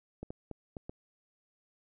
clicks, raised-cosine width 2 ms, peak -27 dBFS, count 5, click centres 0.23 / 0.305 / 0.513 / 0.768 / 0.895 s, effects none

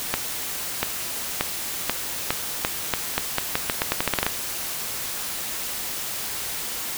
accelerating click train, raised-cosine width 0.3 ms, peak -4 dBFS, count 19, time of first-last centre 0.14-4.266 s, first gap 690 ms, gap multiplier 0.84, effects white hiss -30 dBFS RMS until 6.97 s

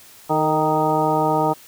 harmonic tone with a mistuned harmonic, 155.56 Hz, D#3, in tune, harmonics 1 / 2 / 3 / 4 / 5 / 6 / 8, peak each -26 / -24 / -24 / -24 / -22 / -22 / -27 dBFS, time 0.29-1.54 s, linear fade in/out 20 ms, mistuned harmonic 3, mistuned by -34 cents, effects white hiss -46 dBFS RMS until 1.67 s

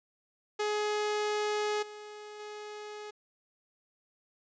sawtooth tone with level steps, 420.4 Hz, G#4, 21 cents sharp, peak -25 / -40 / -37 dBFS, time 0.59-3.11 s, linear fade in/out 10 ms, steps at 1.82 / 2.39 s, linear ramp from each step 10 ms, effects resampled to 16000 Hz + 11-bit

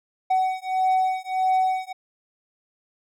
triangle beating tone pair, 750 / 751.6 Hz, F#5 / F#5, +23 / +27 cents, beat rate 1.6 Hz, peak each -21 dBFS, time 0.3-1.93 s, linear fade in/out 10 ms, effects none

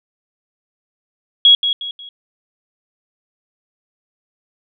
sine tone with echo, 3322 Hz, G#7, in tune, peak -5 dBFS, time 1.45-1.55 s, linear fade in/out 2 ms, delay 180 ms, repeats 3, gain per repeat -9 dB, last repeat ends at 2.09 s, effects none

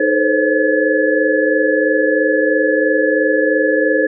sine tone cluster, 310.6 / 437.2 / 512 / 535 / 1708 Hz, D#4 / A4 / C5 / C5 / G#6, -3 / -11 / -38 / +38 / +48 cents, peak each -18 dBFS, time 0-4.07 s, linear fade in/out 5 ms, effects none

